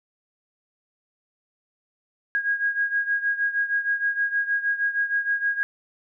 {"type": "beating tone pair", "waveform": "sine", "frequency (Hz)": [1637, 1643.4], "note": ["G#6", "G#6"], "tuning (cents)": [-25, -19], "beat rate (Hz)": 6.4, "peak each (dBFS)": [-23, -27], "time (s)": [2.35, 5.63], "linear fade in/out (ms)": 0, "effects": []}